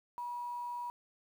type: tone with quantisation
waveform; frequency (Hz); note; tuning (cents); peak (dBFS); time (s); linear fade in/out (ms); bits
sine; 966; B5; -39; -37; 0.18-0.9; 0; 10
effects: none